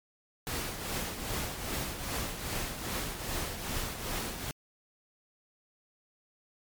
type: noise with tremolo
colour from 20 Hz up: pink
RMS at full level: -33 dBFS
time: 0.47-4.51 s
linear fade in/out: 0 ms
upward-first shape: triangle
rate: 2.5 Hz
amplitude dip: 60%
effects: MP3 96 kbps